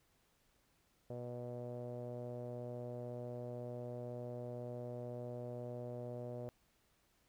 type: tone with low-pass filter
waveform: sawtooth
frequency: 122 Hz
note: B2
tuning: 21 cents flat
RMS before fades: -45 dBFS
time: 1.1-6.49 s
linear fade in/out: 0 ms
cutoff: 570 Hz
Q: 6
effects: pink hiss -75 dBFS RMS until 7.28 s